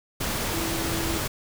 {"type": "tone in noise", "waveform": "sine", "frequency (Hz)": 329.6, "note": "E4", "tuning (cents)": 0, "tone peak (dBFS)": -31, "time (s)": [0.53, 1.18], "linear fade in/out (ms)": 10, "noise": "pink", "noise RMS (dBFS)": -28, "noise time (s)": [0.2, 1.28], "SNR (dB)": -6, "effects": []}